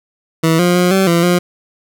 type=tone with pitch steps; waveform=20% pulse; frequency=162.4 / 176.7 / 178.7 / 191.9 / 169.9 / 177 Hz; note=E3 / F3 / F3 / G3 / F3 / F3; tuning=-26 / +21 / +40 / -37 / -47 / +23 cents; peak=-5 dBFS; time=0.43-1.39 s; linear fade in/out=10 ms; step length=160 ms; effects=none